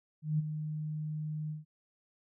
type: tone with ADSR envelope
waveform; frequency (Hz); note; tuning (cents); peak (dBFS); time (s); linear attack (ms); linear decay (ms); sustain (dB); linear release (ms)
sine; 153.4; D#3; -24; -25; 0.22-1.65; 170; 20; -9; 150
effects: none